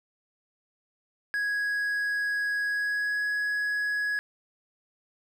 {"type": "tone with pitch glide", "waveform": "triangle", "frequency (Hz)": [1661.2, 1674.7], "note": ["G#6", "G#6"], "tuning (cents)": [0, 14], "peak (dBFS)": -24, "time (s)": [1.34, 4.19], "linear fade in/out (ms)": 0, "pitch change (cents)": 14, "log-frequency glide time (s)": [2.67, 3.24], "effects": []}